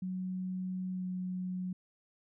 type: tone with pitch glide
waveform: sine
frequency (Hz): 185 to 183.3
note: F#3 to F#3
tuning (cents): 0 to -16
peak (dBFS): -34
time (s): 0.02-1.73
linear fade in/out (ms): 5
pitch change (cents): -16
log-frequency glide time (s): 0.92-1.05
effects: none